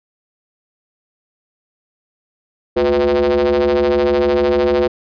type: ring-modulated tone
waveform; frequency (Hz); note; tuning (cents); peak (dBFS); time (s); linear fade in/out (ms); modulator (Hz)
square; 70.4; C#2; +27; -10; 2.76-4.88; 10; 429
effects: resampled to 11025 Hz